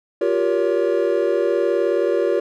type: chord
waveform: triangle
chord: G half-diminished seventh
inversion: third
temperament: just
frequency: 352.8 / 392 / 470.4 / 564.5 Hz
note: F4 / G4 / Bb4 / Db5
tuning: +18 / 0 / +16 / +31 cents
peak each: -20 dBFS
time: 0.21-2.4 s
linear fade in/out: 5 ms
effects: none